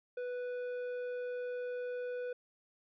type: tone with tanh clipping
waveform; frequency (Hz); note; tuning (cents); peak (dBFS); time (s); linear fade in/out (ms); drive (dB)
sine; 493.9; B4; 0; -38; 0.17-2.33; 5; 9
effects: none